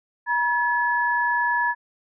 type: tone pair together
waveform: sine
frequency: 959.7 / 1710 Hz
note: B5 / A6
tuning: -50 / -50 cents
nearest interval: minor seventh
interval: 1000 cents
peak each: -22 dBFS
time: 0.26-1.75 s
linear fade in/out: 50 ms
effects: none